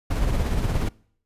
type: noise with tremolo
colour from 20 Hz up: brown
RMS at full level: -21 dBFS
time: 0.1-0.89 s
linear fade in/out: 10 ms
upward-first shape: sine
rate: 17 Hz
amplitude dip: 40%
effects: noise-tail reverb RT60 0.6 s tail -24 dB re dry + resampled to 32000 Hz